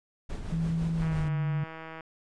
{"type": "noise with tremolo", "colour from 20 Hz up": "brown", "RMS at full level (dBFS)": -34, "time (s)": [0.29, 1.29], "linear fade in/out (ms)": 10, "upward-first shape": "triangle", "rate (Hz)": 5.9, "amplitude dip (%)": 50}
{"type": "tone with pitch glide", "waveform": "sine", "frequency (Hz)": [164.4, 148.17], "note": ["E3", "D3"], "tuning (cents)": [-4, 16], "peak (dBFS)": -26, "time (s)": [0.52, 1.64], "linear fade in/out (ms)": 5, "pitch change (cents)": -180, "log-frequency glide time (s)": [0.98, 1.32]}
{"type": "click train", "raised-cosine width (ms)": 0.5, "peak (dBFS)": -27, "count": 160, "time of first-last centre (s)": [1.02, 2.008], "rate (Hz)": 161}
{"effects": ["resampled to 22050 Hz"]}